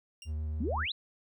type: tone with exponential decay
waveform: 20% pulse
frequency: 2794 Hz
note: F7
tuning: in tune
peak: -38 dBFS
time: 0.22-0.34 s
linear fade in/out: 2 ms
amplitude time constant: 25 ms
type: tone with vibrato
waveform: triangle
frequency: 77 Hz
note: D#2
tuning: 17 cents flat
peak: -30 dBFS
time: 0.25-0.87 s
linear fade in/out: 50 ms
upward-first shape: square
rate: 7.2 Hz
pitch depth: 13 cents each way
type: exponential sweep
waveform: sine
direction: up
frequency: 193.7 to 4207 Hz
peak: -31 dBFS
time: 0.6-0.92 s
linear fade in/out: 5 ms
effects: none